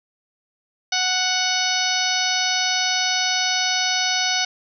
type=harmonic tone; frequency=740 Hz; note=F#5; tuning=in tune; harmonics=1 / 2 / 3 / 4 / 5 / 6 / 7 / 8; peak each=-27 / -27 / -27 / -27 / -27 / -27 / -27 / -27 dBFS; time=0.92-4.45 s; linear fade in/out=5 ms; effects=none